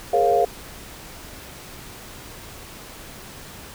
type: chord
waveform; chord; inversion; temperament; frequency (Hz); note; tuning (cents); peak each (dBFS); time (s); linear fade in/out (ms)
sine; Bb minor seventh; third; equal with one note detuned; 415.3 / 466.2 / 543.6 / 698.5; Ab4 / Bb4 / Db5 / F5; 0 / 0 / -34 / 0; -22 / -22 / -23 / -18; 0.13-0.45; 5
effects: pink hiss -40 dBFS RMS until 3.74 s